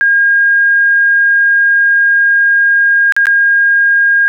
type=tone with dropouts; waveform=sine; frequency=1621 Hz; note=G#6; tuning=42 cents flat; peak=-6 dBFS; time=0.01-4.28 s; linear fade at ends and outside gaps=0 ms; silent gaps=3.123-3.165 / 3.256-3.269 s; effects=none